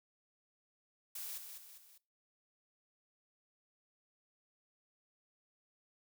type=noise with echo; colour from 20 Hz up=blue; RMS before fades=-44 dBFS; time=1.15-1.38 s; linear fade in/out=5 ms; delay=200 ms; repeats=3; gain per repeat=-6 dB; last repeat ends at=1.98 s; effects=noise-tail reverb RT60 0.3 s tail -21 dB re dry